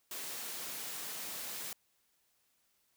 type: high-pass noise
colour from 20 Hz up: white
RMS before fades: -42 dBFS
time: 0.11-1.73 s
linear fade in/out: 2 ms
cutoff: 150 Hz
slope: 12 dB/octave
effects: white hiss -75 dBFS RMS until 2.96 s